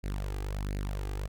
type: tone with flanger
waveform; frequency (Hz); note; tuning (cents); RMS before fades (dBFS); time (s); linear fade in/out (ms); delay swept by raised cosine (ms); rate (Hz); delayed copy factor
sawtooth; 49.37; G1; +13; -34; 0.03-1.28; 20; 0.43 to 2.53; 1.4; +0.7
effects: none